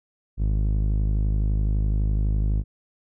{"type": "tone with low-pass filter", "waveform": "sawtooth", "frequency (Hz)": 51.91, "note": "G#1", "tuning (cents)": 0, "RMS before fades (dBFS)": -22, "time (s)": [0.37, 2.64], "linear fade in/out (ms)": 50, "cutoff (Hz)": 190, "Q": 0.52, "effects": []}